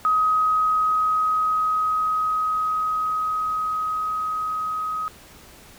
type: tone with level ramp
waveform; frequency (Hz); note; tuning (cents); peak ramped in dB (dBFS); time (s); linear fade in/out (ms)
sine; 1262; D#6; +24; -16 to -24; 0.05-5.08; 0
effects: pink hiss -47 dBFS RMS until 5.78 s